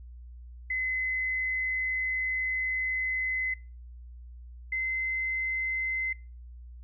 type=tone pair in turn; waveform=sine; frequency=2038 / 2060 Hz; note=C7 / C7; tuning=-46 / -28 cents; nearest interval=unison; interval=18 cents; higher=second; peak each=-27 dBFS; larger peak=neither; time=0.7-3.54 / 4.72-6.13 s; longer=first; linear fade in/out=5 ms; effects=noise-tail reverb RT60 0.3 s tail -22 dB re dry + added 60 Hz sine -43 dBFS peak until 6.83 s

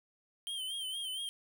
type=tone with vibrato; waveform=square; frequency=3136 Hz; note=G7; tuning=in tune; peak=-37 dBFS; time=0.47-1.29 s; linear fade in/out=0 ms; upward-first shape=sine; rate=4.3 Hz; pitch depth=69 cents each way; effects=none

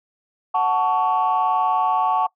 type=chord; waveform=sine; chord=F# minor; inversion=none; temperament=equal with one note detuned; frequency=740 / 880 / 1121 Hz; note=F#5 / A5 / C#6; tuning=0 / 0 / +19 cents; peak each=-20 dBFS; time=0.54-2.27 s; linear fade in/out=10 ms; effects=noise-tail reverb RT60 0.1 s tail -21 dB re dry + tanh soft clip ceiling -10 dBFS

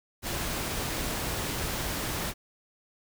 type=noise; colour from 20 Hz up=pink; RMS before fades=-32 dBFS; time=0.22-2.34 s; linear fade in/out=50 ms; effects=none

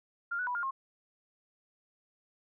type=tone with pitch steps; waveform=sine; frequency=1398 / 1478 / 984 / 1410 / 1072 Hz; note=F6 / F#6 / B5 / F6 / C6; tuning=+1 / -2 / -7 / +16 / +42 cents; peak=-31 dBFS; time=0.31-0.71 s; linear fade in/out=10 ms; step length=80 ms; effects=none

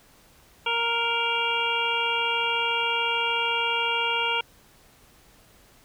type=harmonic tone; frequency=466.2 Hz; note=A#4; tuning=in tune; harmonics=1 / 2 / 3 / 5 / 6 / 7; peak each=-33 / -28 / -31 / -29 / -28 / -32 dBFS; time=0.66-4.41 s; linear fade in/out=5 ms; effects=pink hiss -56 dBFS RMS until 5.84 s

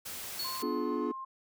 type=noise; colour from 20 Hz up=white; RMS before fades=-41 dBFS; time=0.05-0.63 s; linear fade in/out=10 ms
type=tone with exponential decay; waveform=square; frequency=4388 Hz; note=C#8; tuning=18 cents flat; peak=-33 dBFS; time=0.39-1.08 s; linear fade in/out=5 ms; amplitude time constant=150 ms
type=tone with pitch glide; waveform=sine; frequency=1046.5 to 1059.3 Hz; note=C6 to C6; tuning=0 to +21 cents; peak=-38 dBFS; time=0.44-1.25 s; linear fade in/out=10 ms; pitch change=+21 cents; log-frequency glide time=0.59-1.08 s
type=chord; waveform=triangle; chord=B diminished seventh; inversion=none; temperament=equal with one note detuned; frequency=246.9 / 293.7 / 349.2 / 426.2 Hz; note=B3 / D4 / F4 / Ab4; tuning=0 / 0 / 0 / +45 cents; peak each=-34 dBFS; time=0.62-1.12 s; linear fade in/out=10 ms
effects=none

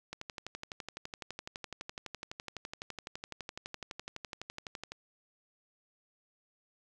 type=click train; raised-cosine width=0.2 ms; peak=-23 dBFS; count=58; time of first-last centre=0.13-4.92 s; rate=11.9 Hz; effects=none

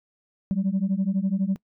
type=beating tone pair; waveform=sine; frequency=186.5 / 198.5 Hz; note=F#3 / G3; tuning=+14 / +22 cents; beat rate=12 Hz; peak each=-23 dBFS; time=0.51-1.56 s; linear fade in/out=0 ms; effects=noise-tail reverb RT60 0.1 s tail -23 dB re dry + tanh soft clip ceiling -17 dBFS

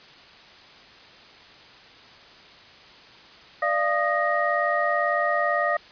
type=tone cluster; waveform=sine; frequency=590 / 688 / 1235 / 1877 Hz; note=D5 / F5 / D#6 / A#6; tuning=+8 / -26 / -13 / +11 cents; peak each=-26 dBFS; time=3.62-5.77 s; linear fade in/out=5 ms; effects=white hiss -48 dBFS RMS until 5.91 s + resampled to 11025 Hz

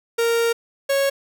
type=tone pair in turn; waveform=45% pulse; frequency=464.1 / 551.8 Hz; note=A#4 / C#5; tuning=-8 / -8 cents; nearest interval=minor third; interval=300 cents; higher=second; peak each=-17 dBFS; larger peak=neither; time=0.18-0.53 / 0.89-1.1 s; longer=first; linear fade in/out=10 ms; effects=none

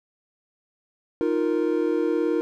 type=chord; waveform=triangle; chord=Eb suspended second; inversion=none; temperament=just; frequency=311.1 / 350 / 466.7 Hz; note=Eb4 / F4 / Bb4; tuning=0 / +4 / +2 cents; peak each=-23 dBFS; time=1.21-2.41 s; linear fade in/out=0 ms; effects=none

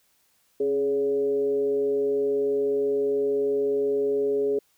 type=tone with frequency modulation; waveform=sine; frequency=418.5 Hz; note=G#4; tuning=13 cents sharp; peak=-21 dBFS; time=0.6-4.59 s; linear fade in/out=5 ms; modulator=146 Hz; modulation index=0.45; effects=white hiss -66 dBFS RMS until 4.77 s

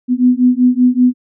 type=beating tone pair; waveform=sine; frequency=246.9 / 252.1 Hz; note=B3 / B3; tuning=0 / +36 cents; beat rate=5.2 Hz; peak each=-11 dBFS; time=0.08-1.14 s; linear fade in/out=50 ms; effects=none

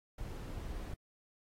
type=noise; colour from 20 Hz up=brown; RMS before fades=-42 dBFS; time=0.18-0.94 s; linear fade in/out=5 ms; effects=AAC 48 kbps

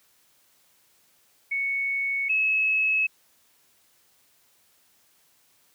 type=tone pair in turn; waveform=sine; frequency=2217 / 2581 Hz; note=C#7 / E7; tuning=0 / -37 cents; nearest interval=minor third; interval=263 cents; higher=second; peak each=-24 / -20 dBFS; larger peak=second; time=1.51-2.29 / 2.29-3.07 s; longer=neither; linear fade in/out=10 ms; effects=white hiss -63 dBFS RMS until 5.74 s + high-pass 60 Hz 12 dB/octave

